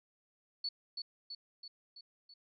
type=tone with echo; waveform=sine; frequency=4435 Hz; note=C#8; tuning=in tune; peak=-34 dBFS; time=0.64-0.69 s; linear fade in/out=5 ms; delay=330 ms; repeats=5; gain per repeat=-4 dB; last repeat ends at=2.34 s; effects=none